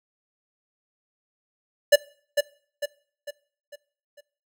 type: tone with echo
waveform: square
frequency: 581 Hz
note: D5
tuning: 19 cents flat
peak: -11 dBFS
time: 1.92-1.96 s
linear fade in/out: 10 ms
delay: 450 ms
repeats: 5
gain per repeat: -7 dB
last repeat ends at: 4.21 s
effects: noise-tail reverb RT60 0.5 s tail -21 dB re dry